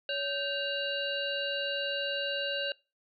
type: harmonic tone with a mistuned harmonic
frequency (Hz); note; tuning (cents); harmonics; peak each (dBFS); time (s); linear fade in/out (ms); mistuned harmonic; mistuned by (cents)
562; C#5; +24; 1 / 3 / 5 / 7 / 8; -35 / -37 / -34 / -38 / -46; 0.09-2.72; 2; 3; -140
effects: noise-tail reverb RT60 0.3 s tail -25 dB re dry